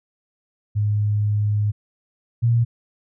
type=tone pair in turn; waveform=sine; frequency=104.5 / 117.31 Hz; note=G#2 / A#2; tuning=+11 / +11 cents; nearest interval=major second; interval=200 cents; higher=second; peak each=-17 / -14 dBFS; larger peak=second; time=0.75-1.72 / 2.42-2.65 s; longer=first; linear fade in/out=20 ms; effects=none